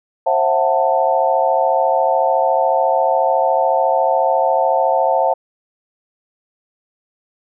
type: chord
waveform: sine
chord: F# half-diminished seventh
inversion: second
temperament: just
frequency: 532.8 / 666 / 740 / 888 Hz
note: C5 / E5 / F#5 / A5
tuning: +31 / +18 / 0 / +16 cents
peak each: -18 dBFS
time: 0.26-5.34 s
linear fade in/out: 10 ms
effects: none